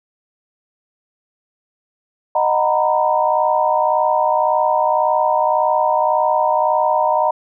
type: chord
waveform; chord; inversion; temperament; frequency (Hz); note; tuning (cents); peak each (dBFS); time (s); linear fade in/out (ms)
sine; B major seventh; first; just; 617.4 / 740.8 / 926 / 987.8; D#5 / F#5 / A#5 / B5; -14 / +2 / -12 / 0; -18 / -20 / -17 / -21; 2.35-7.31; 5
effects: none